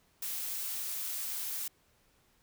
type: noise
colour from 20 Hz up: blue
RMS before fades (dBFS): -37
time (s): 0.22-1.68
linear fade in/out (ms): 5
effects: pink hiss -69 dBFS RMS until 2.42 s